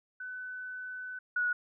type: tone pair in turn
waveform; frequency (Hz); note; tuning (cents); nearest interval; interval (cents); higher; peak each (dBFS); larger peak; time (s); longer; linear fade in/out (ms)
sine; 1504 / 1462.9; F#6 / F#6; +28 / -20; unison; 48; first; -38 / -27; second; 0.2-1.19 / 1.36-1.53; first; 5
effects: none